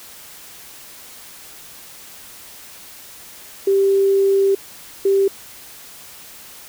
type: tone bursts at uneven times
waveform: sine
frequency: 392 Hz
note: G4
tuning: in tune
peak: -12 dBFS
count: 2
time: 3.67-4.55 / 5.05-5.28 s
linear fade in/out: 5 ms
effects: white hiss -40 dBFS RMS until 6.68 s